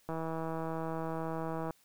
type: click train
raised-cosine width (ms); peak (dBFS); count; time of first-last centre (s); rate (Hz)
1; -24; 263; 0.09-1.707; 162
effects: white hiss -67 dBFS RMS until 1.84 s